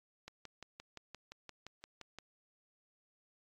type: click train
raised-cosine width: 0.2 ms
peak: -30 dBFS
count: 12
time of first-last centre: 0.28-2.186 s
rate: 5.77 Hz
effects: AAC 32 kbps